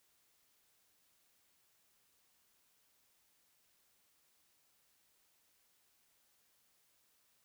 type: silence
effects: white hiss -74 dBFS RMS until 7.44 s